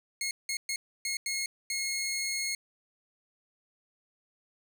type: tone bursts at uneven times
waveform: 15% pulse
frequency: 2163 Hz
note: C#7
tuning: 43 cents flat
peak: -24 dBFS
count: 6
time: 0.21-0.31 / 0.49-0.57 / 0.69-0.76 / 1.05-1.17 / 1.26-1.46 / 1.7-2.55 s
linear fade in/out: 2 ms
effects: none